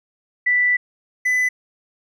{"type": "tone pair in turn", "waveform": ["sine", "triangle"], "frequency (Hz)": [1975.5, 2002], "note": ["B6", "B6"], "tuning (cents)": [0, 23], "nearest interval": "unison", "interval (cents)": 23, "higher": "second", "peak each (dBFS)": -14, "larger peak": "neither", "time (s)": [[0.46, 0.77], [1.25, 1.49]], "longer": "first", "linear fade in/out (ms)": 10, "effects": []}